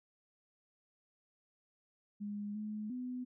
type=tone with pitch steps; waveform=sine; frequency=205.8 / 212.6 / 250.6 Hz; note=G#3 / G#3 / B3; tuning=-16 / +41 / +25 cents; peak=-38 dBFS; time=2.2-3.25 s; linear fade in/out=20 ms; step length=350 ms; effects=none